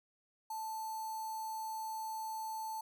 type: tone with notch filter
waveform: square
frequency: 880 Hz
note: A5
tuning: in tune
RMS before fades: -41 dBFS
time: 0.5-2.81 s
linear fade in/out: 5 ms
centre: 2700 Hz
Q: 0.6
effects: none